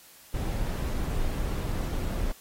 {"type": "noise", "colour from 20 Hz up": "brown", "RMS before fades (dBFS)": -29, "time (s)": [0.34, 2.32], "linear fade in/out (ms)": 5, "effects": ["white hiss -53 dBFS RMS until 2.4 s", "AAC 48 kbps"]}